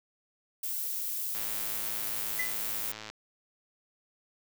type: noise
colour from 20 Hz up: violet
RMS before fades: -34 dBFS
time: 0.63-2.92 s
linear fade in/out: 5 ms
type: click train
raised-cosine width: 0.2 ms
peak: -24 dBFS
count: 190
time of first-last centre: 1.35-3.1 s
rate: 108 Hz
type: tone with exponential decay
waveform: triangle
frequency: 2008 Hz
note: B6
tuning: 28 cents sharp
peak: -25 dBFS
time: 2.39-2.6 s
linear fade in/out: 5 ms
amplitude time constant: 45 ms
effects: none